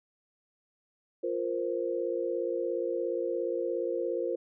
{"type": "chord", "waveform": "sine", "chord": "F suspended fourth", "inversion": "none", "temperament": "equal", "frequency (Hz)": [349.2, 466.2, 523.3], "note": ["F4", "Bb4", "C5"], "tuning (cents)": [0, 0, 0], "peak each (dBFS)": -33, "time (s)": [1.23, 4.36], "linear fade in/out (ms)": 10, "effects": []}